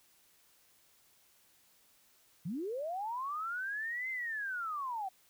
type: linear two-way sweep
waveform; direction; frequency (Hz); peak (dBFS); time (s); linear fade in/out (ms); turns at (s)
sine; up then down; 144.8 to 2093 to 736; -35; 2.45-5.09; 10; 4.1
effects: white hiss -67 dBFS RMS until 5.29 s